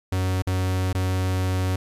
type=tone with dropouts; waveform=45% pulse; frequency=93 Hz; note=F#2; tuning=9 cents sharp; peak=-21 dBFS; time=0.12-1.76 s; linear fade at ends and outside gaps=5 ms; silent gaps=0.422-0.469 / 0.929-0.948 s; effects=resampled to 32000 Hz + 10-bit